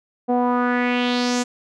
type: tone with low-pass filter sweep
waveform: sawtooth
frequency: 245.6 Hz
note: B3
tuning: 9 cents flat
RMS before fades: -20 dBFS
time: 0.28-1.44 s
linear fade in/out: 20 ms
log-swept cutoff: 650 to 7400 Hz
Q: 3.1
effects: none